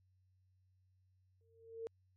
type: tone with exponential growth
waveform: sine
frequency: 454 Hz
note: A#4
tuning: 46 cents flat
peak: -38 dBFS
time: 1.41-1.87 s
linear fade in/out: 0 ms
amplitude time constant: 100 ms
effects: added 93 Hz sine -70 dBFS peak until 2.16 s + MP3 48 kbps